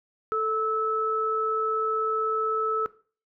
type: tone pair together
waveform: sine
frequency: 440 / 1304.1 Hz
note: A4 / E6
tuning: 0 / -19 cents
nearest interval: octave + perfect fifth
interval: 1881 cents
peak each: -27 / -25 dBFS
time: 0.32-2.86 s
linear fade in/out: 0 ms
effects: noise-tail reverb RT60 0.4 s tail -17 dB re dry